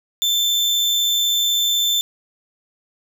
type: tone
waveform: 35% pulse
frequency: 3544 Hz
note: A7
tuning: 12 cents sharp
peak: -14 dBFS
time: 0.22-2.01 s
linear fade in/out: 0 ms
effects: none